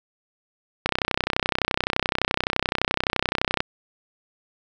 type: click train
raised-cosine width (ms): 0.3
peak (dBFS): -4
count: 88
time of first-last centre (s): 0.86-3.604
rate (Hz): 31.7
effects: none